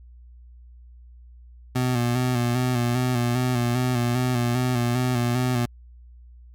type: tone with vibrato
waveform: 25% pulse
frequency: 123.2 Hz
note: B2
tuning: 4 cents flat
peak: -17 dBFS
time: 1.75-5.66 s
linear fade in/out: 10 ms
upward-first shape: square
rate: 2.5 Hz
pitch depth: 41 cents each way
effects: added 60 Hz sine -44 dBFS peak until 6.54 s